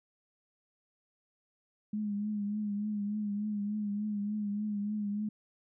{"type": "tone with vibrato", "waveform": "sine", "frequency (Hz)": 207.7, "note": "G#3", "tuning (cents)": 0, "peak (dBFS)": -31, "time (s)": [1.93, 5.29], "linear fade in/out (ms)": 5, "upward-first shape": "triangle", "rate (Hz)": 3.4, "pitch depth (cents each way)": 54, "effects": []}